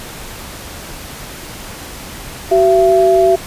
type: tone pair together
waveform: sine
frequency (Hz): 378.7 / 674.8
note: F#4 / E5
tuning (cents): +40 / +40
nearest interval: minor seventh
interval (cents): 1000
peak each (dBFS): -10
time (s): 2.51-3.36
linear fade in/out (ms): 10
effects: pink hiss -30 dBFS RMS until 3.46 s + resampled to 32000 Hz